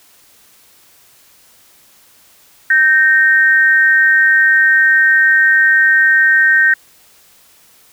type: tone pair together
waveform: sine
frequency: 1556 / 1850.4 Hz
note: G6 / A#6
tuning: -13 / -13 cents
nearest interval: minor third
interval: 300 cents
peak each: -10 dBFS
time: 2.7-6.74 s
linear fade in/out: 5 ms
effects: white hiss -48 dBFS RMS until 7.92 s